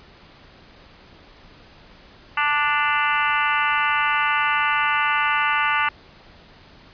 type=harmonic tone with a mistuned harmonic; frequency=293.7 Hz; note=D4; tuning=in tune; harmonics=3 / 4 / 5 / 6 / 7 / 8 / 9 / 10; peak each=-25 / -23 / -24 / -29 / -26 / -32 / -27 / -33 dBFS; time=2.37-5.89 s; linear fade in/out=5 ms; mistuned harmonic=9; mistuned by=+17 cents; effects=pink hiss -48 dBFS RMS until 6.93 s + resampled to 11025 Hz